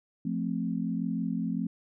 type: chord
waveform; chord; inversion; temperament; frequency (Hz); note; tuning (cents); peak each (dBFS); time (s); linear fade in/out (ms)
sine; F major; none; equal; 174.61 / 220 / 261.6; F3 / A3 / C4; 0 / 0 / 0; -32 / -32 / -33; 0.25-1.67; 5
effects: none